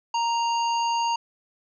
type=harmonic tone; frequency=932.3 Hz; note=A#5; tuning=in tune; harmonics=1 / 3 / 5 / 7; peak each=-22 / -32 / -36 / -39 dBFS; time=0.14-1.16 s; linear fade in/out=5 ms; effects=none